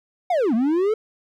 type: linear two-way sweep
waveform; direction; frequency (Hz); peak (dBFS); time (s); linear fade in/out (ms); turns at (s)
triangle; down then up; 755 to 212.7 to 448.4; -15; 0.3-0.94; 5; 0.54
effects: none